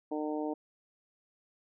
harmonic tone, 152 Hz, D#3, 40 cents flat, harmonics 2 / 3 / 4 / 5 / 6, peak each -34 / -38 / -40 / -42 / -44 dBFS, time 0.11-0.54 s, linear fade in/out 10 ms, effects none

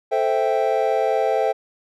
triangle chord, A minor seventh, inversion none, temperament equal, 440 / 523.3 / 659.3 / 784 Hz, A4 / C5 / E5 / G5, 0 / 0 / 0 / 0 cents, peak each -21 dBFS, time 0.11-1.53 s, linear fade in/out 20 ms, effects none

